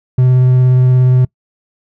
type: tone with vibrato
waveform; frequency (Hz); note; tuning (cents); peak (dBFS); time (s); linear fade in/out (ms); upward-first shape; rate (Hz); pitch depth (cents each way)
triangle; 127.2; C3; -48; -4; 0.18-1.25; 5; sine; 17; 10
effects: noise-tail reverb RT60 0.1 s tail -24 dB re dry